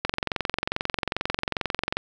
click train, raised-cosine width 0.3 ms, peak -8 dBFS, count 44, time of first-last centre 0.05-1.97 s, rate 22.4 Hz, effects none

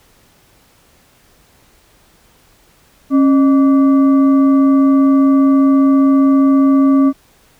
sine tone with frequency modulation, 272.6 Hz, C#4, 29 cents flat, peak -7 dBFS, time 3.1-7.13 s, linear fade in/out 50 ms, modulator 885 Hz, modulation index 0.32, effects pink hiss -51 dBFS RMS until 7.59 s

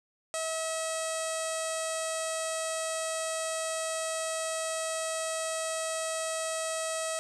sawtooth tone with low-pass filter, 644 Hz, E5, 41 cents flat, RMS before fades -33 dBFS, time 0.34-7.19 s, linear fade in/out 0 ms, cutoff 8400 Hz, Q 5.9, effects none

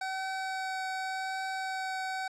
25% pulse tone with vibrato, 760 Hz, F#5, 46 cents sharp, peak -29 dBFS, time 0.01-2.28 s, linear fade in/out 5 ms, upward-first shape triangle, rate 0.87 Hz, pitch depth 9 cents each way, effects low-pass 7000 Hz 12 dB/octave

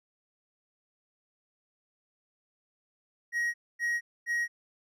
triangle tone bursts, 1892 Hz, A#6, 25 cents sharp, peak -25 dBFS, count 3, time 3.32-4.48 s, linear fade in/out 50 ms, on 220 ms, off 250 ms, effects none

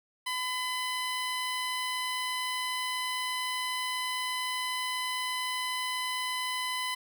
15% pulse tone, 1009 Hz, B5, 37 cents sharp, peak -24 dBFS, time 0.26-6.95 s, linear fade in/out 10 ms, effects none

